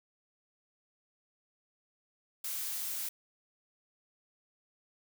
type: noise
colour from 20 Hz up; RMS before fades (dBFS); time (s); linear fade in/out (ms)
blue; -37; 2.44-3.09; 5
effects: none